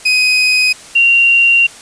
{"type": "tone pair in turn", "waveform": ["30% pulse", "sine"], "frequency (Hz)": [2507, 2762], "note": ["D#7", "F7"], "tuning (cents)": [12, -20], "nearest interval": "major second", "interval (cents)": 168, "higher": "second", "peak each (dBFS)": -6, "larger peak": "neither", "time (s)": [[0.05, 0.73], [0.95, 1.67]], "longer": "second", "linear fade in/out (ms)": 10, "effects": ["white hiss -35 dBFS RMS until 1.81 s", "resampled to 22050 Hz"]}